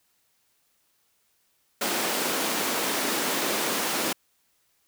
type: high-pass noise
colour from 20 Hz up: pink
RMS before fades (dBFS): -27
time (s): 1.81-4.13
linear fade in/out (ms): 5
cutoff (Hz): 230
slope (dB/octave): 24
effects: white hiss -69 dBFS RMS until 4.87 s